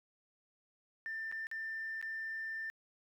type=tone with dropouts; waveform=sine; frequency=1788 Hz; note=A6; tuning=27 cents sharp; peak=-37 dBFS; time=1.06-2.7 s; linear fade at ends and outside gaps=0 ms; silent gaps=1.315-1.324 / 1.469-1.514 / 2.014-2.026 s; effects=tanh soft clip ceiling -34 dBFS + 12-bit